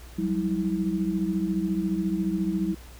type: tone cluster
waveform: sine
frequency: 182.9 / 197.2 / 322.5 Hz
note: F#3 / G3 / E4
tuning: -20 / +11 / -38 cents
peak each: -28 dBFS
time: 0.18-2.75 s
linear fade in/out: 10 ms
effects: added 60 Hz sine -43 dBFS peak until 2.99 s + pink hiss -50 dBFS RMS until 2.99 s